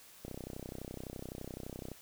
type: click train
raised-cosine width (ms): 2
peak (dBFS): -29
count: 54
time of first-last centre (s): 0.25-1.917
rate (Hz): 31.8
effects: white hiss -57 dBFS RMS until 2.01 s